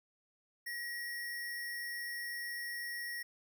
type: tone with sample-and-hold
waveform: sine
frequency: 1904 Hz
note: A#6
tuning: 36 cents sharp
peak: -38 dBFS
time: 0.66-3.23 s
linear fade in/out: 10 ms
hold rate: 7350 Hz
effects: none